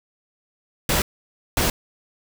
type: noise bursts at uneven times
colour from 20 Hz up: pink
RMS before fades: -20 dBFS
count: 2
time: 0.89-1.02 / 1.57-1.7 s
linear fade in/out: 2 ms
effects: none